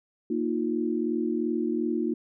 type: chord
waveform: sine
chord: Bb suspended fourth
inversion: none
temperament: equal with one note detuned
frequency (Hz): 233.1 / 311.1 / 353.9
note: Bb3 / Eb4 / F4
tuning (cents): 0 / 0 / +23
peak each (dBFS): -29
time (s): 0.3-2.14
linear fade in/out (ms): 5
effects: none